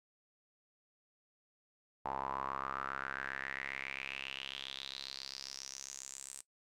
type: tone with band-pass filter sweep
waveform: sawtooth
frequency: 67.4 Hz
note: C#2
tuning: 48 cents flat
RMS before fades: -43 dBFS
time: 2.05-6.41 s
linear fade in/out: 5 ms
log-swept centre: 870 to 8400 Hz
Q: 5.8
effects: noise-tail reverb RT60 0.1 s tail -18 dB re dry